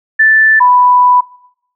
sine tone pair in turn, 1760 / 990.6 Hz, A6 / B5, 0 / +5 cents, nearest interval minor seventh, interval 995 cents, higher first, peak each -4 dBFS, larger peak neither, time 0.19-0.6 / 0.6-1.21 s, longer second, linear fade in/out 10 ms, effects noise-tail reverb RT60 0.7 s tail -22 dB re dry

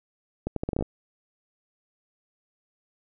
accelerating click train, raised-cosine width 2 ms, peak -14 dBFS, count 9, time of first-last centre 0.47-0.824 s, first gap 93 ms, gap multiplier 0.77, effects none

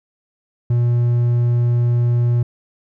triangle tone, 120 Hz, B2, 49 cents flat, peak -11 dBFS, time 0.7-2.43 s, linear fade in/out 5 ms, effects none

